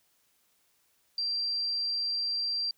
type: tone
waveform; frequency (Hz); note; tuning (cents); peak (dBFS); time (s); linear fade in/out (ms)
sine; 4719; D8; +7; -28; 1.18-2.71; 2
effects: white hiss -70 dBFS RMS until 2.77 s